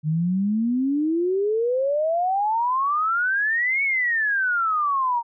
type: exponential two-way sweep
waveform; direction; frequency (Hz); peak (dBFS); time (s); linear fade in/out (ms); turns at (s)
sine; up then down; 149.3 to 2241 to 923; -19; 0.03-5.23; 50; 3.83
effects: none